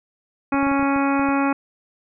harmonic tone, 277.2 Hz, C#4, in tune, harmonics 1 / 2 / 3 / 4 / 5 / 6 / 7 / 8 / 9, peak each -19 / -28 / -25 / -27 / -28 / -36 / -37 / -36 / -32 dBFS, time 0.52-1.53 s, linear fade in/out 5 ms
clicks, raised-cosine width 3 ms, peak -23 dBFS, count 9, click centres 0.543 / 0.629 / 0.668 / 0.715 / 0.795 / 0.828 / 0.962 / 1.195 / 1.288 s
effects none

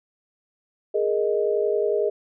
sine chord, Ab suspended second, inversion none, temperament equal, 415.3 / 466.2 / 622.3 Hz, Ab4 / Bb4 / Eb5, 0 / 0 / 0 cents, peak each -22 / -25 / -26 dBFS, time 0.94-2.1 s, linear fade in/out 10 ms, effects none

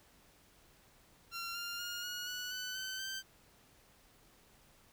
15% pulse tone with pitch steps, 1372 / 1396.8 / 1422 / 1447.7 / 1473.9 / 1500.5 / 1527.6 / 1555.2 Hz, F6 / F6 / F6 / F#6 / F#6 / F#6 / G6 / G6, -31 / 0 / +31 / -38 / -7 / +24 / -45 / -14 cents, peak -33 dBFS, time 1.31-3.23 s, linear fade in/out 50 ms, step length 240 ms, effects pink hiss -65 dBFS RMS until 4.92 s

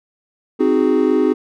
triangle chord, Ab dominant seventh, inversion first, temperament equal, 261.6 / 311.1 / 370 / 415.3 Hz, C4 / Eb4 / Gb4 / Ab4, 0 / 0 / 0 / 0 cents, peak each -16 dBFS, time 0.59-1.34 s, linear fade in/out 20 ms, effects none

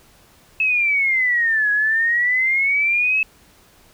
sine exponential two-way sweep, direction down then up, 2608 to 1665 to 2608 Hz, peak -15 dBFS, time 0.6-3.23 s, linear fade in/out 2 ms, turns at 1.71 s, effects pink hiss -52 dBFS RMS until 3.93 s

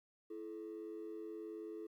triangle ring-modulated tone, 381.3 Hz, G4, 48 cents flat, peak -38 dBFS, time 0.3-1.87 s, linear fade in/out 10 ms, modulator 49.4 Hz, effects tanh soft clip ceiling -39 dBFS + 13-bit

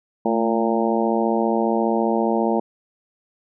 harmonic tone with a mistuned harmonic, 114.8 Hz, A#2, 26 cents flat, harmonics 2 / 3 / 4 / 5 / 6 / 7 / 8, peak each -22 / -24 / -25 / -26 / -27 / -27 / -28 dBFS, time 0.25-2.6 s, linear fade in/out 5 ms, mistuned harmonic 2, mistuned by -52 cents, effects none

